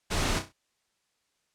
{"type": "noise with echo", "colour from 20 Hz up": "pink", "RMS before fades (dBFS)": -28, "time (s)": [0.1, 0.4], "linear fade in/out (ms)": 20, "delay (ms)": 32, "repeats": 4, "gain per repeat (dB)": -8, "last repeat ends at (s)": 0.528, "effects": ["white hiss -75 dBFS RMS until 1.54 s", "low-pass 8000 Hz 12 dB/octave"]}